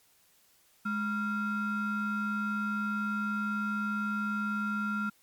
triangle ring-modulated tone, 588 Hz, D5, 2 cents sharp, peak -24 dBFS, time 0.85-5.1 s, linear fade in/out 10 ms, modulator 797 Hz, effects white hiss -65 dBFS RMS until 5.22 s + MP3 96 kbps

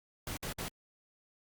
pink noise bursts, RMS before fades -39 dBFS, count 3, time 0.27-0.684 s, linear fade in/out 2 ms, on 100 ms, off 57 ms, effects Opus 48 kbps

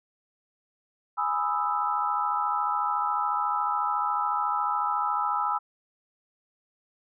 sine chord, E major seventh, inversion first, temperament equal, 830.6 / 987.8 / 1244.5 / 1318.5 Hz, G#5 / B5 / D#6 / E6, 0 / 0 / 0 / 0 cents, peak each -30 / -30 / -32 / -28 dBFS, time 1.17-5.59 s, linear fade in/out 20 ms, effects none

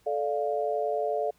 sine chord, D minor, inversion second, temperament equal with one note detuned, 436.2 / 587.3 / 698.5 Hz, A4 / D5 / F5, -15 / 0 / 0 cents, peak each -30 dBFS, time 0.06-1.31 s, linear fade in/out 10 ms, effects pink hiss -65 dBFS RMS until 1.38 s

